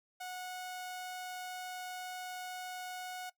sawtooth tone, 733 Hz, F#5, 16 cents flat, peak -37 dBFS, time 0.2-3.3 s, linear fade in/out 10 ms, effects noise-tail reverb RT60 0.1 s tail -18 dB re dry

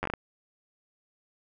slowing click train, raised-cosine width 0.5 ms, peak -15 dBFS, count 6, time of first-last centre 0.03-0.137 s, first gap 10 ms, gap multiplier 1.39, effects none

